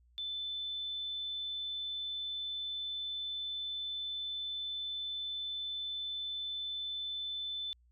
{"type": "tone", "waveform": "sine", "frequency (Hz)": 3520, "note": "A7", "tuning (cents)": 0, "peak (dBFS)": -36, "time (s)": [0.18, 7.73], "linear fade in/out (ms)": 0, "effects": ["added 60 Hz sine -63 dBFS peak until 7.91 s"]}